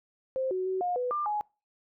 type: tone with pitch steps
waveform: sine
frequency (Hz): 524 / 371.4 / 376.3 / 714 / 496.4 / 1193 / 838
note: C5 / F#4 / F#4 / F5 / B4 / D6 / G#5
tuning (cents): +2 / +7 / +29 / +38 / +9 / +27 / +15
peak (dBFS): -27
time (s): 0.36-1.41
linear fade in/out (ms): 0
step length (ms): 150
effects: noise-tail reverb RT60 0.3 s tail -24 dB re dry